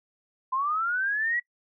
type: linear sweep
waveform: sine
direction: up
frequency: 1017 to 1952 Hz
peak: -24 dBFS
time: 0.52-1.4 s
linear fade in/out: 10 ms
effects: noise-tail reverb RT60 0.1 s tail -23 dB re dry